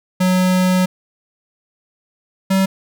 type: tone pair in turn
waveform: square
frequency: 184 / 191.55 Hz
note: F#3 / G3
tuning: -9 / -40 cents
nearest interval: minor second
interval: 69 cents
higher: second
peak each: -13 dBFS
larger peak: neither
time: 0.2-0.86 / 2.5-2.66 s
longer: first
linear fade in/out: 10 ms
effects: none